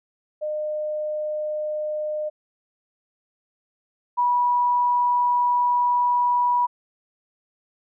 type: tone pair in turn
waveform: sine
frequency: 608 / 974.8 Hz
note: D#5 / B5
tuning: -40 / -23 cents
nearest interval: minor sixth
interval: 817 cents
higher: second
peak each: -24 / -17 dBFS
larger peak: second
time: 0.41-2.3 / 4.17-6.67 s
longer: second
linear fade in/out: 20 ms
effects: none